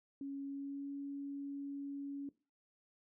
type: tone with pitch glide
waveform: sine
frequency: 277.2 to 280.6 Hz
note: C#4 to C#4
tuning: 0 to +21 cents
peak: -40 dBFS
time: 0.21-2.29 s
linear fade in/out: 2 ms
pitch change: +21 cents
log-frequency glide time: 0.45-0.91 s
effects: noise-tail reverb RT60 0.3 s tail -18 dB re dry